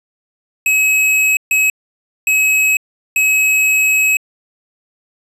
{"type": "tone bursts at uneven times", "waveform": "square", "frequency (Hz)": 2560, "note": "D#7", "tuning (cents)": 49, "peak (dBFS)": -11, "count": 4, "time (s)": [[0.66, 1.37], [1.51, 1.7], [2.27, 2.77], [3.16, 4.17]], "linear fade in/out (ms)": 2, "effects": ["resampled to 32000 Hz"]}